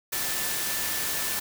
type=tone in noise; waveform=sine; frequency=1760 Hz; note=A6; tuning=in tune; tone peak=-39 dBFS; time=0.12-1.4 s; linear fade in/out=10 ms; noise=white; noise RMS=-29 dBFS; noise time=0.12-1.4 s; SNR=-13 dB; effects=none